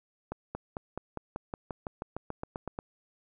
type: accelerating click train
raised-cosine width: 1 ms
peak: -21 dBFS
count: 16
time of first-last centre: 0.32-2.789 s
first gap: 230 ms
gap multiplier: 0.95
effects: none